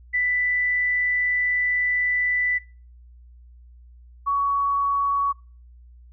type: tone pair in turn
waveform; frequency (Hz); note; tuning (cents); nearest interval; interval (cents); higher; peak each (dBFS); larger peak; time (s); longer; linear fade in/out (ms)
sine; 1984 / 1122.8; B6 / C#6; +7 / +22; minor seventh; 985; first; -19; neither; 0.13-2.59 / 4.26-5.33; first; 20
effects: noise-tail reverb RT60 0.4 s tail -24 dB re dry + added 60 Hz sine -45 dBFS peak until 6.12 s